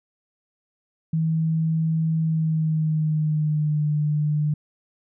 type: tone with pitch glide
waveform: sine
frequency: 160.7 to 149.94 Hz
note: E3 to D3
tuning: -44 to +36 cents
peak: -19 dBFS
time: 1.13-4.54 s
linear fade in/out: 5 ms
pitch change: -120 cents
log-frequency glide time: 2.21-3.86 s
effects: none